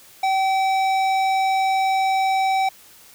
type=tone with tanh clipping; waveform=sine; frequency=768 Hz; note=G5; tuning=36 cents flat; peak=-19 dBFS; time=0.23-2.69 s; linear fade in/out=5 ms; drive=15 dB; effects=white hiss -48 dBFS RMS until 3.14 s